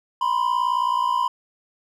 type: tone pair together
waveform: triangle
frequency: 973.1 / 1032 Hz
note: B5 / C6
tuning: -26 / -24 cents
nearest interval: minor second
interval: 102 cents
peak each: -20 dBFS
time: 0.21-1.28 s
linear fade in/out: 5 ms
effects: none